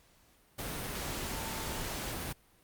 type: tone in noise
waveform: sine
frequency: 893 Hz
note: A5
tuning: 25 cents sharp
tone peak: -46 dBFS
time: 1.31-1.82 s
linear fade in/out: 10 ms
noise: pink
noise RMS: -38 dBFS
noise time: 0.58-2.33 s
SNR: -11 dB
effects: pink hiss -65 dBFS RMS until 2.63 s + Opus 48 kbps